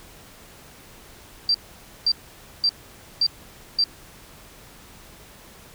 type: tone bursts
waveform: sine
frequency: 4699 Hz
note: D8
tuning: in tune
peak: -16 dBFS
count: 5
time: 1.49-3.84 s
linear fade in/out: 2 ms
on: 54 ms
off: 520 ms
effects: pink hiss -47 dBFS RMS until 5.74 s